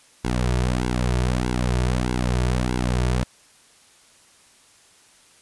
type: tone with flanger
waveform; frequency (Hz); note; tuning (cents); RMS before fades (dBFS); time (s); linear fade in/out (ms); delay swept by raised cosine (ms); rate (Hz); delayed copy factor
sawtooth; 61.74; B1; 0; -22; 0.24-3.24; 10; 1.6 to 3.9; 1.6; -0.85
effects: white hiss -54 dBFS RMS until 5.41 s + resampled to 24000 Hz